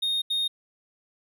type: tone bursts at uneven times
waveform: triangle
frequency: 3700 Hz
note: A#7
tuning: 14 cents flat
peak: -22 dBFS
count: 2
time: 0.02-0.22 / 0.3-0.48 s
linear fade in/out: 10 ms
effects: none